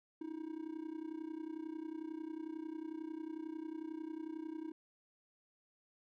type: tone with amplitude modulation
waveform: triangle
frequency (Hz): 317.1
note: D#4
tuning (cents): +33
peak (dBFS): -36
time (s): 0.21-4.72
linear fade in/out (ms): 5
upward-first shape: sine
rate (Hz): 31.1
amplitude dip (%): 85
effects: none

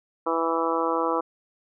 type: harmonic tone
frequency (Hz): 164.81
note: E3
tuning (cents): 0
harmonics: 2 / 3 / 4 / 5 / 6 / 7 / 8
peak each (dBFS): -29 / -27 / -33 / -32 / -29 / -29 / -32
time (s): 0.26-1.21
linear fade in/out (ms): 10
effects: none

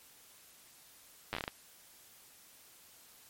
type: slowing click train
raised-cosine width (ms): 0.3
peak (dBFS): -19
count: 8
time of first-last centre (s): 1.33-1.479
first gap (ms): 9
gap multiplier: 1.28
effects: white hiss -59 dBFS RMS until 3.29 s + MP3 64 kbps

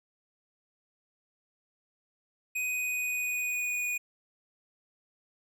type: tone with pitch glide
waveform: square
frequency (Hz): 2500 to 2463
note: D#7 to D#7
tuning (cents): +8 to -18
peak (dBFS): -30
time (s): 2.55-3.98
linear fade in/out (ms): 10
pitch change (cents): -26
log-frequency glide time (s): 2.65-3.86
effects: none

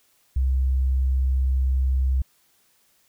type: tone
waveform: sine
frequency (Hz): 65.41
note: C2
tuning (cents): 0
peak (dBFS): -18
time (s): 0.36-2.22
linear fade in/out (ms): 5
effects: white hiss -63 dBFS RMS until 3.08 s

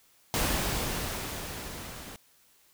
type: noise with level ramp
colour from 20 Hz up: pink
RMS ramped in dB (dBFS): -27 to -44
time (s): 0.34-2.16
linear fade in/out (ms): 0
effects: white hiss -63 dBFS RMS until 2.73 s

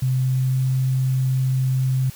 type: tone with pitch glide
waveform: sine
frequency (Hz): 129.4 to 130.6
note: C3 to C3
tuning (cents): -19 to -3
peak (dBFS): -17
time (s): 0.02-2.1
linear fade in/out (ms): 5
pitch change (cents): +16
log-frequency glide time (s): 0.13-0.64
effects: white hiss -43 dBFS RMS until 2.15 s

